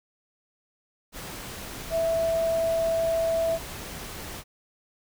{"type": "tone in noise", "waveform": "sine", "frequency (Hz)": 659, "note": "E5", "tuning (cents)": -1, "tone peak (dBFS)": -22, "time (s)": [1.9, 3.59], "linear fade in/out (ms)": 50, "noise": "pink", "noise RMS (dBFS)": -38, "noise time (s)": [1.12, 4.44], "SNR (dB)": 13, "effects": []}